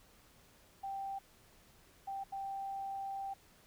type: tone bursts at uneven times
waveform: sine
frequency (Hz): 784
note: G5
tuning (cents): 0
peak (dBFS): -38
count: 3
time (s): 0.83-1.19 / 2.07-2.24 / 2.32-3.34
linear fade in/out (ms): 10
effects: pink hiss -64 dBFS RMS until 3.66 s